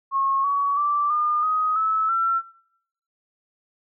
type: tone with pitch steps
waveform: sine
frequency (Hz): 1088 / 1127.7 / 1168.8 / 1211.4 / 1255.6 / 1301.4 / 1348.8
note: C#6 / C#6 / D6 / D#6 / D#6 / E6 / E6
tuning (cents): -33 / +29 / -9 / -47 / +15 / -23 / +39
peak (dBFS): -19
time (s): 0.11-2.42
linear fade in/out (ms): 50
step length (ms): 330
effects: noise-tail reverb RT60 0.8 s tail -21 dB re dry